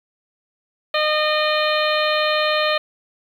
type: harmonic tone with a mistuned harmonic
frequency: 611 Hz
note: D#5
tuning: 32 cents flat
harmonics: 1 / 2 / 3 / 4 / 5 / 6 / 7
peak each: -20 / -23 / -25 / -26 / -27 / -28 / -28 dBFS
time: 0.94-2.78 s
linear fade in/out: 5 ms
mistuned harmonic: 7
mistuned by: -45 cents
effects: 8-bit